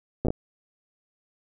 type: slowing click train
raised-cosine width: 2 ms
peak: -12 dBFS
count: 5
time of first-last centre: 0.25-0.305 s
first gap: 8 ms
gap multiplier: 1.37
effects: none